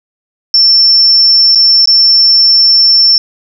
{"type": "tone with dropouts", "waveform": "sine", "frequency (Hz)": 5390, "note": "E8", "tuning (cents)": 38, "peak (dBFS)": -3, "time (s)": [0.54, 3.18], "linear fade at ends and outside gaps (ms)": 1, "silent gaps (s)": [[1.549, 1.556], [1.857, 1.874]], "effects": ["7-bit"]}